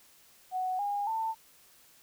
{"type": "tone with pitch steps", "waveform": "sine", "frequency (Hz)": [742, 813.8, 892.6], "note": ["F#5", "G#5", "A5"], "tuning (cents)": [5, -35, 25], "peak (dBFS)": -29, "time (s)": [0.51, 1.35], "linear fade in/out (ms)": 50, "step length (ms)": 280, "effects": ["white hiss -60 dBFS RMS until 2.02 s"]}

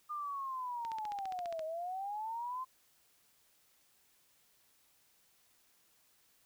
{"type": "linear two-way sweep", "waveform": "sine", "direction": "down then up", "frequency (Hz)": [1216, 624, 1046], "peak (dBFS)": -37, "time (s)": [0.09, 2.65], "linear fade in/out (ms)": 20, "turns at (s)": 1.64}
{"type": "click train", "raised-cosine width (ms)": 0.2, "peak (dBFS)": -30, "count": 12, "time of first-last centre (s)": [0.85, 1.593], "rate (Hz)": 14.8}
{"effects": ["white hiss -70 dBFS RMS until 6.45 s"]}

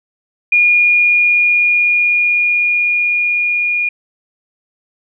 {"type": "tone with level ramp", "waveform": "sine", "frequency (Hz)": 2432, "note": "D#7", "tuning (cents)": -40, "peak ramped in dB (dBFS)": [-7, -13], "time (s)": [0.52, 3.89], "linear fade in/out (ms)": 5, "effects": []}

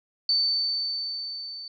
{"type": "tone with level ramp", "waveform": "sine", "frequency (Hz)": 4538, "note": "C#8", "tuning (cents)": 40, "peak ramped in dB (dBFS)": [-19, -36], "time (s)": [0.29, 1.68], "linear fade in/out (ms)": 2, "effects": []}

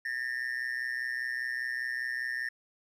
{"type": "tone with amplitude modulation", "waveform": "triangle", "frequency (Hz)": 1810, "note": "A6", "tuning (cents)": 48, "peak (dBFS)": -26, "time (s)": [0.05, 2.49], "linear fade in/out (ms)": 5, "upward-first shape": "sine", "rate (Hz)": 125, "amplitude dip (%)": 85, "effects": []}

